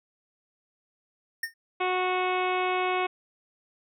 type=tone with exponential decay; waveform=square; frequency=1828 Hz; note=A#6; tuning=34 cents flat; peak=-25 dBFS; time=1.43-1.54 s; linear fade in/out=5 ms; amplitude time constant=22 ms
type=harmonic tone; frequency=367.1 Hz; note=F#4; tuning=14 cents flat; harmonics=1 / 2 / 3 / 4 / 5 / 6 / 7 / 8 / 9 / 10; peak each=-29 / -29 / -31 / -38 / -44 / -34 / -35 / -44 / -44 / -47 dBFS; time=1.8-3.07 s; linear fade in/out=10 ms
effects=none